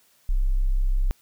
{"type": "tone", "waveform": "sine", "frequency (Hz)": 32.7, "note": "C1", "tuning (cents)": 0, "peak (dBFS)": -18, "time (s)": [0.29, 1.11], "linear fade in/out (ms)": 0, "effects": ["white hiss -61 dBFS RMS until 1.21 s"]}